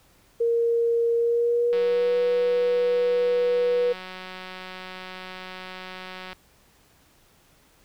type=tone with pitch glide; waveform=sine; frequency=466.2 to 488.5 Hz; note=A#4 to B4; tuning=0 to -19 cents; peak=-19 dBFS; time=0.4-3.93 s; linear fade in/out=10 ms; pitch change=+81 cents; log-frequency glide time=1.15-2.17 s
type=click train; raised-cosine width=0.3 ms; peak=-22 dBFS; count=852; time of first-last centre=1.73-6.33 s; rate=185 Hz
effects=pink hiss -59 dBFS RMS until 7.84 s